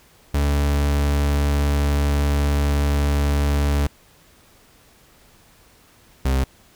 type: tone pair in turn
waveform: 40% pulse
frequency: 71.8 / 66.26 Hz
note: D2 / C2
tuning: -39 / +22 cents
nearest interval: minor second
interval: 139 cents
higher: first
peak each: -16 dBFS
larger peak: neither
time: 0.34-3.87 / 6.25-6.44 s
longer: first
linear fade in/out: 5 ms
effects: pink hiss -53 dBFS RMS until 6.75 s